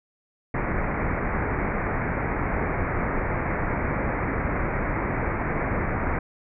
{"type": "low-pass noise", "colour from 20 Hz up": "pink", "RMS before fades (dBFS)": -26, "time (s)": [0.54, 6.19], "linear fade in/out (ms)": 5, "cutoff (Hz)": 2300, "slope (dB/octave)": 96, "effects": []}